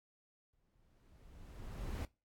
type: noise with exponential growth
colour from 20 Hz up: brown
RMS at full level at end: -38 dBFS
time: 0.53-2.05 s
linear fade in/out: 1 ms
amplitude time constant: 330 ms
effects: noise-tail reverb RT60 0.3 s tail -23 dB re dry + AAC 64 kbps